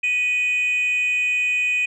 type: tone with frequency modulation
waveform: sine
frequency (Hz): 2489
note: D#7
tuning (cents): 0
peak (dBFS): -16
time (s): 0.03-1.86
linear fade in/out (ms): 10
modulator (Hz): 541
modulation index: 0.21
effects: tanh soft clip ceiling -16 dBFS